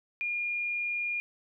sine tone, 2420 Hz, D#7, 49 cents flat, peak -29 dBFS, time 0.21-1.2 s, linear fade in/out 0 ms, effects none

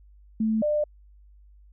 sine tone pair in turn, 219.7 / 598.2 Hz, A3 / D5, -2 / +32 cents, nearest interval octave + perfect fourth, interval 1734 cents, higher second, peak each -21 dBFS, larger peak neither, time 0.4-0.62 / 0.62-0.84 s, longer neither, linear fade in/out 5 ms, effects added 50 Hz sine -50 dBFS peak until 1.72 s

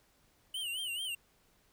square tone with vibrato, 2960 Hz, F#7, in tune, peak -36 dBFS, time 0.54-1.15 s, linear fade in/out 5 ms, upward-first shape sine, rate 4.6 Hz, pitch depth 130 cents each way, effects pink hiss -69 dBFS RMS until 1.72 s

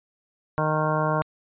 harmonic tone, 154.6 Hz, D#3, 11 cents flat, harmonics 1 / 2 / 3 / 4 / 5 / 6 / 7 / 9 / 10, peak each -26 / -33 / -31 / -27 / -33 / -30 / -28 / -32 / -40 dBFS, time 0.58-1.22 s, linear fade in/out 0 ms, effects resampled to 8000 Hz

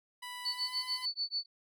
15% pulse tone with pitch glide, 987.8 to 1010.9 Hz, B5 to B5, 0 to +40 cents, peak -35 dBFS, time 0.22-1.06 s, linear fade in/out 10 ms, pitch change +40 cents, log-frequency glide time 0.5-0.77 s
sine tone with tremolo, 4476 Hz, C#8, 16 cents sharp, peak -30 dBFS, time 0.45-1.46 s, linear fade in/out 5 ms, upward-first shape sine, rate 6.8 Hz, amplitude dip 100%
effects none

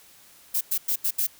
violet noise bursts at uneven times, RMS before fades -24 dBFS, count 5, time 0.54-0.61 / 0.71-0.78 / 0.88-0.96 / 1.04-1.11 / 1.18-1.27 s, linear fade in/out 10 ms, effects white hiss -53 dBFS RMS until 1.39 s

